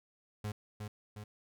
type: tone with echo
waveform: 35% pulse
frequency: 104.9 Hz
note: G#2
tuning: 18 cents sharp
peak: -34 dBFS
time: 0.44-0.52 s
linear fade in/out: 5 ms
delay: 360 ms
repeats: 2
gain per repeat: -4 dB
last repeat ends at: 1.24 s
effects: none